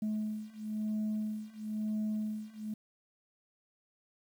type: beating tone pair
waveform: sine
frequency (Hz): 213.9 / 214.9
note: A3 / A3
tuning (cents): -49 / -41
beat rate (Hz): 1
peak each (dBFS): -35 / -34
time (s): 0.02-2.74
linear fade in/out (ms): 5
effects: tanh soft clip ceiling -29 dBFS + 10-bit